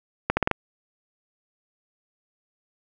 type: accelerating click train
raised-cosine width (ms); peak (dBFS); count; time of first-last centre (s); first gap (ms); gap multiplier
0.5; -5; 5; 0.3-0.513; 70; 0.82
effects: none